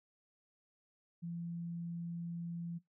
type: tone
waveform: sine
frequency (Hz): 170.1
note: F3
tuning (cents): -45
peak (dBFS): -39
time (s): 1.22-2.79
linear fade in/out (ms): 20
effects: noise-tail reverb RT60 0.2 s tail -21 dB re dry